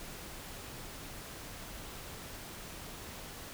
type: silence
effects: pink hiss -46 dBFS RMS until 3.53 s